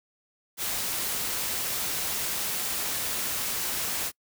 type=noise; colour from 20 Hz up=white; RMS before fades=-30 dBFS; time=0.57-4.12 s; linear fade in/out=50 ms; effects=noise-tail reverb RT60 0.1 s tail -26 dB re dry